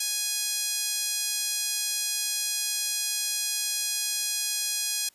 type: tone with high-pass filter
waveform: 5% pulse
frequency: 830.6 Hz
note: G#5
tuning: in tune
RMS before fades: -29 dBFS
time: 0-5.09 s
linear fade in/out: 5 ms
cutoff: 3200 Hz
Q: 0.68
effects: white hiss -61 dBFS RMS until 5.14 s + resampled to 32000 Hz